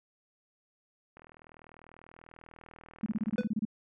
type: click train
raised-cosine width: 0.5 ms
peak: -36 dBFS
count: 92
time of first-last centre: 1.17-3.434 s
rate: 40.2 Hz
type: tone bursts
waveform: sine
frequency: 214.6 Hz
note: A3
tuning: 43 cents flat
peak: -27 dBFS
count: 11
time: 3.03-3.652 s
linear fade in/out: 5 ms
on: 32 ms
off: 27 ms
type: tone with exponential decay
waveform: square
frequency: 498.1 Hz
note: B4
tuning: 15 cents sharp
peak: -28 dBFS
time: 3.38-3.5 s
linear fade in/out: 2 ms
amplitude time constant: 24 ms
effects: low-pass 3000 Hz 12 dB/octave